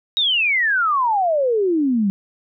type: exponential sweep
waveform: sine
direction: down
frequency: 3829 to 190.1 Hz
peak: -15 dBFS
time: 0.17-2.1 s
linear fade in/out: 0 ms
effects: none